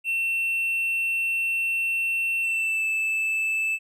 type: tone with pitch glide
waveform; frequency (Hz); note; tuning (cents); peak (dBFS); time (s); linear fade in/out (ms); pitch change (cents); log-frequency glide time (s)
triangle; 2700 to 2631; E7 to E7; +41 to -4; -21; 0.04-3.79; 50; -45; 2.42-2.85
effects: none